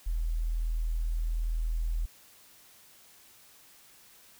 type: tone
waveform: sine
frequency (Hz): 40.58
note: E1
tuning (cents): -26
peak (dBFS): -27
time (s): 0.06-2.06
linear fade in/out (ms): 10
effects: white hiss -57 dBFS RMS until 4.39 s